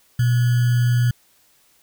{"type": "tone with sample-and-hold", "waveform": "sine", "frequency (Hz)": 121.3, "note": "B2", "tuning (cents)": -31, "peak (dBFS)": -14, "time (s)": [0.19, 1.11], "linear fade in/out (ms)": 5, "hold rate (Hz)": 1575, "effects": ["white hiss -58 dBFS RMS until 1.82 s"]}